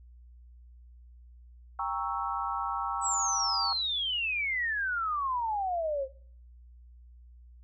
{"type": "chord", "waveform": "sine", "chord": "G diminished seventh", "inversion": "none", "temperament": "equal with one note detuned", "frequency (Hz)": [793.1, 932.3, 1108.7, 1318.5], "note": ["G5", "Bb5", "Db6", "Fb6"], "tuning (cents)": [20, 0, 0, 0], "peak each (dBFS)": -35, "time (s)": [1.79, 3.73], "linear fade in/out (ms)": 2}
{"type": "exponential sweep", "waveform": "sine", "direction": "down", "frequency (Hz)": [8070, 520], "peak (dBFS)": -28, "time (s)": [3.01, 6.08], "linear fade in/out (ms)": 50}
{"effects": ["noise-tail reverb RT60 0.5 s tail -19 dB re dry", "added 60 Hz sine -50 dBFS peak until 7.63 s"]}